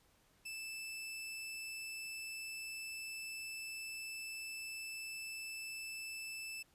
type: tone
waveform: sawtooth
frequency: 2637 Hz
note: E7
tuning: in tune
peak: -40 dBFS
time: 0.45-6.63 s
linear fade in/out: 10 ms
effects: pink hiss -71 dBFS RMS until 6.74 s + resampled to 32000 Hz